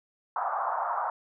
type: band-pass noise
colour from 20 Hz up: pink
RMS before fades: -30 dBFS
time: 0.36-1.1 s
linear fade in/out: 2 ms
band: 680 to 1300 Hz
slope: 48 dB/octave
effects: none